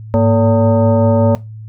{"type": "tone with frequency modulation", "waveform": "sine", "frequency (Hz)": 233.1, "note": "A#3", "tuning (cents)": 0, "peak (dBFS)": -8, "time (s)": [0.14, 1.35], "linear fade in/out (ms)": 0, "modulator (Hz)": 337, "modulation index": 1.5, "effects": ["noise-tail reverb RT60 0.2 s tail -18 dB re dry", "added 109 Hz sine -28 dBFS peak until 1.68 s"]}